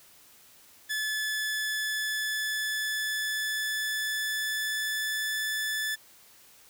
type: tone with pitch glide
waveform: sawtooth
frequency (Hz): 1727 to 1743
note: A6 to A6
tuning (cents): -33 to -17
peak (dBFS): -25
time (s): 0.89-5.96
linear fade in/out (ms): 20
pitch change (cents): +16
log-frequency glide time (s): 1.78-5.44
effects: white hiss -56 dBFS RMS until 6.69 s